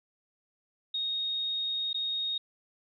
sine tone with dropouts, 3729 Hz, A#7, in tune, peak -29 dBFS, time 0.94-2.38 s, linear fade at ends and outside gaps 5 ms, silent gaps 1.931-1.943 s, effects none

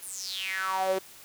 sawtooth tone with high-pass filter sweep, 190 Hz, F#3, 46 cents sharp, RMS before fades -31 dBFS, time 0.02-0.99 s, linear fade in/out 10 ms, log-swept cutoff 11000 to 420 Hz, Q 7.3, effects white hiss -50 dBFS RMS until 1.24 s

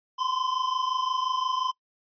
square tone pair together, 1020.8 / 1046.5 Hz, C6 / C6, -43 / 0 cents, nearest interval unison, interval 43 cents, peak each -28 / -31 dBFS, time 0.18-1.72 s, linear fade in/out 20 ms, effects noise-tail reverb RT60 0.1 s tail -21 dB re dry + resampled to 11025 Hz

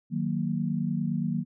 sine chord, D# minor, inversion none, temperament equal, 155.56 / 185 / 233.1 Hz, D#3 / F#3 / A#3, 0 / 0 / 0 cents, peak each -30 dBFS, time 0.1-1.45 s, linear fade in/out 50 ms, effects none

